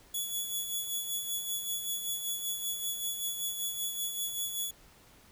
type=tone with tremolo; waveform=5% pulse; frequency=3399 Hz; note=G#7; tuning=39 cents sharp; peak=-23 dBFS; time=0.14-4.71 s; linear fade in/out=5 ms; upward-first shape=sine; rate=5.2 Hz; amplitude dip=50%; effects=pink hiss -59 dBFS RMS until 5.31 s